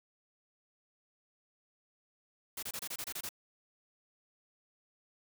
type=noise bursts; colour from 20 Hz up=white; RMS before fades=-40 dBFS; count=9; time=2.57-3.291 s; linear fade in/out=5 ms; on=57 ms; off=26 ms; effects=none